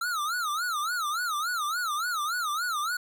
square tone with vibrato, 1316 Hz, E6, 3 cents flat, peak -28 dBFS, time 0.01-2.97 s, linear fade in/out 5 ms, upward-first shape sine, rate 3.5 Hz, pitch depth 200 cents each way, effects none

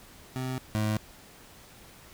25% pulse tone pair in turn, 129.2 / 107.3 Hz, C3 / A2, -21 / -43 cents, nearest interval minor third, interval 322 cents, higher first, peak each -27 / -22 dBFS, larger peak second, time 0.36-0.58 / 0.75-0.97 s, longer neither, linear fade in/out 0 ms, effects pink hiss -52 dBFS RMS until 2.13 s

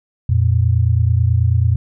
sine tone pair together, 87.31 / 116.54 Hz, F2 / A#2, 0 / 0 cents, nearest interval perfect fourth, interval 500 cents, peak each -14 dBFS, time 0.29-1.76 s, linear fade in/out 5 ms, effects none

